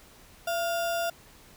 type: tone with sample-and-hold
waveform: sine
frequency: 678 Hz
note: E5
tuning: 49 cents sharp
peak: -26 dBFS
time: 0.47-1.1 s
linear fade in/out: 5 ms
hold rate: 2100 Hz
effects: pink hiss -54 dBFS RMS until 1.56 s